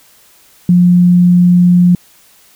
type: tone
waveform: sine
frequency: 177.3 Hz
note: F3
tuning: 26 cents sharp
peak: -4 dBFS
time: 0.69-1.95 s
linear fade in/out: 2 ms
effects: white hiss -46 dBFS RMS until 2.55 s